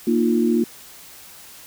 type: chord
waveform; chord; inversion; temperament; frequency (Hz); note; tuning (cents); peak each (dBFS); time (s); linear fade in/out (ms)
sine; Bb suspended fourth; none; equal with one note detuned; 233.1 / 307.2 / 349.2; Bb3 / Eb4 / F4; 0 / -22 / 0; -18 / -23 / -20; 0.07-0.64; 5
effects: white hiss -43 dBFS RMS until 1.66 s